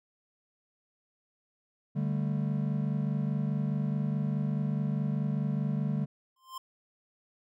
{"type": "chord", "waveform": "triangle", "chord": "D suspended fourth", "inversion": "none", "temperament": "equal with one note detuned", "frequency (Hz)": [146.83, 196, 220.8], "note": ["D3", "G3", "A3"], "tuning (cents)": [0, 0, 6], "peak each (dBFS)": [-28, -31, -33], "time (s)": [1.95, 6.06], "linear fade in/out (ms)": 20}
{"type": "tone with exponential growth", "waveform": "square", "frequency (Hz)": 1046.5, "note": "C6", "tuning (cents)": 0, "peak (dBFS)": -36, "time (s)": [6.36, 6.58], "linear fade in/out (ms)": 5, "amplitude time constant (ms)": 47}
{"effects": []}